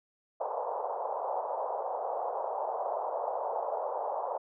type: band-pass noise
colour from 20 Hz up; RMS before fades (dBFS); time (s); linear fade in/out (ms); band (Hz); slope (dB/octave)
white; -34; 0.4-4.38; 10; 480 to 960; 48
effects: none